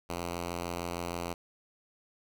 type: tone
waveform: 5% pulse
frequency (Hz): 86.5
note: F2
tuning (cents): -16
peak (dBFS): -23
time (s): 0.09-1.34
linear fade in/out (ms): 10
effects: none